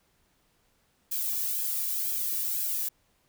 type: noise with flanger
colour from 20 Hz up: violet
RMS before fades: -30 dBFS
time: 1.11-2.89 s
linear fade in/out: 10 ms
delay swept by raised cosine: 1.2 to 1.77 ms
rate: 2 Hz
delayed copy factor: +0.65
effects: pink hiss -69 dBFS RMS until 3.28 s